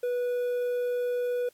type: tone with quantisation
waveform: triangle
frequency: 490 Hz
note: B4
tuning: 14 cents flat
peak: -24 dBFS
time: 0.03-1.49 s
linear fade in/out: 5 ms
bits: 9
effects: white hiss -64 dBFS RMS until 1.53 s + AAC 64 kbps